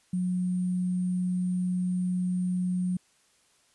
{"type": "tone with sample-and-hold", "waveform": "sine", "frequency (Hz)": 181.1, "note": "F#3", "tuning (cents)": -37, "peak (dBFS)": -25, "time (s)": [0.13, 2.97], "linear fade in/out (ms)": 5, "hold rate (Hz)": 8820, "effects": ["white hiss -65 dBFS RMS until 3.74 s", "resampled to 24000 Hz"]}